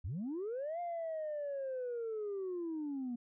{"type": "linear two-way sweep", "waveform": "sine", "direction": "up then down", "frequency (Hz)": [68, 705, 234.5], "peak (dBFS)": -35, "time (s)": [0.04, 3.16], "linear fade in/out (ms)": 10, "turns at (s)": 0.8, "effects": ["tanh soft clip ceiling -34 dBFS"]}